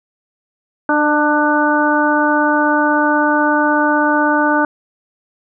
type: harmonic tone with a mistuned harmonic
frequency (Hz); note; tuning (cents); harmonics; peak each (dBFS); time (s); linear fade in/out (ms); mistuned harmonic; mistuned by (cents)
297.3; D4; +21; 1 / 2 / 3 / 4 / 5; -16 / -19 / -17 / -21 / -17; 0.89-4.65; 2; 2; +16
effects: none